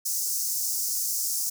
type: high-pass noise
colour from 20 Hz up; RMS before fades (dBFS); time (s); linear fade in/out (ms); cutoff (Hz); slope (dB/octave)
pink; -28; 0.05-1.5; 10; 5300; 48
effects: none